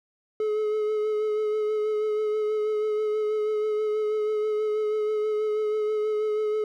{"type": "tone with vibrato", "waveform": "triangle", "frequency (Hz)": 427.2, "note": "G#4", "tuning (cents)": 49, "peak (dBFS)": -21, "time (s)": [0.4, 6.64], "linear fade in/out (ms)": 2, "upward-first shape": "sine", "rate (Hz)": 6.2, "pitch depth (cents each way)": 20, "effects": []}